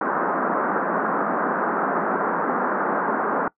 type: band-pass noise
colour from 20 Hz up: white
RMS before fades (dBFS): -23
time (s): 0.01-3.48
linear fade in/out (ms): 2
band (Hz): 180 to 1500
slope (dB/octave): 48
effects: noise-tail reverb RT60 0.1 s tail -22 dB re dry